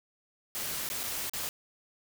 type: noise with dropouts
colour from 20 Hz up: white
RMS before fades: -35 dBFS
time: 0.55-1.49 s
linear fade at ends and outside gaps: 0 ms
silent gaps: 0.89-0.9 / 1.032-1.037 / 1.296-1.335 s
effects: none